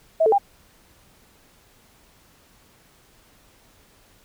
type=tone with pitch steps; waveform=sine; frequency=646 / 440.4 / 801 Hz; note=E5 / A4 / G5; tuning=-35 / +2 / +37 cents; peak=-14 dBFS; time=0.2-0.383 s; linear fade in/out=10 ms; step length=61 ms; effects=pink hiss -56 dBFS RMS until 4.24 s